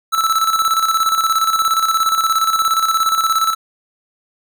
square tone with tremolo, 1317 Hz, E6, 2 cents flat, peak -12 dBFS, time 0.12-3.55 s, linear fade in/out 20 ms, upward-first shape square, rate 17 Hz, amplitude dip 55%, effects none

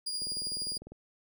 35% pulse tone with tremolo, 4850 Hz, D#8, 45 cents flat, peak -30 dBFS, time 0.06-0.78 s, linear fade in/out 10 ms, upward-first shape triangle, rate 13 Hz, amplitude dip 35%
click train, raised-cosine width 2 ms, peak -34 dBFS, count 15, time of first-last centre 0.22-0.92 s, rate 20 Hz
effects none

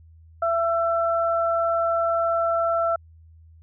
sine tone pair together, 670.7 / 1339 Hz, E5 / E6, +30 / +27 cents, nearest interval octave, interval 1197 cents, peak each -21 / -24 dBFS, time 0.42-2.96 s, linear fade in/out 5 ms, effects added 81 Hz sine -47 dBFS peak until 3.62 s

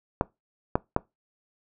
clicks, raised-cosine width 1 ms, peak -7 dBFS, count 3, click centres 0.211 / 0.755 / 0.964 s, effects noise-tail reverb RT60 0.2 s tail -22 dB re dry

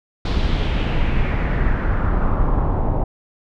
brown noise with low-pass filter sweep, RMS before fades -18 dBFS, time 0.25-3.04 s, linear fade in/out 5 ms, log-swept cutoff 4200 to 780 Hz, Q 2.4, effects none

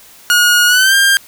sawtooth tone with pitch glide, 1440 to 1597.8 Hz, F#6 to G6, -47 to +33 cents, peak -4 dBFS, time 0.3-1.17 s, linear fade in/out 0 ms, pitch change +180 cents, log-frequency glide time 0.67-0.95 s, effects white hiss -41 dBFS RMS until 1.27 s

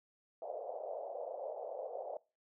white band-pass noise, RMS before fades -43 dBFS, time 0.42-2.17 s, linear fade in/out 2 ms, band 500 to 690 Hz, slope 48 dB/octave, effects noise-tail reverb RT60 0.3 s tail -22 dB re dry

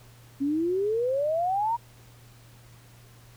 sine exponential sweep, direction up, 270.6 to 959 Hz, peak -23 dBFS, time 0.4-1.77 s, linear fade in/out 20 ms, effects added 118 Hz sine -51 dBFS peak until 3.36 s + pink hiss -56 dBFS RMS until 3.36 s

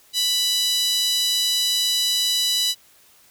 5% pulse tone with high-pass filter, 987.8 Hz, B5, in tune, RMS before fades -21 dBFS, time 0.13-2.75 s, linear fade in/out 50 ms, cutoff 3500 Hz, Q 9.6, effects white hiss -54 dBFS RMS until 3.3 s

